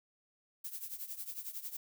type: noise with tremolo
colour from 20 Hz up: violet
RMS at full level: -40 dBFS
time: 0.64-1.77 s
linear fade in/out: 5 ms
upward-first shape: triangle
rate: 11 Hz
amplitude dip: 85%
effects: none